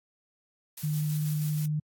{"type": "noise with tremolo", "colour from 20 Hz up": "blue", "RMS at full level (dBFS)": -40, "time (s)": [0.77, 1.66], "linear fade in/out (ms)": 5, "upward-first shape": "square", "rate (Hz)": 6.2, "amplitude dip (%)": 30}
{"type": "tone", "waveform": "sine", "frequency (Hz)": 151.8, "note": "D#3", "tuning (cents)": -42, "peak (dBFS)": -26, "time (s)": [0.83, 1.8], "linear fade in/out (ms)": 10}
{"effects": ["AAC 64 kbps"]}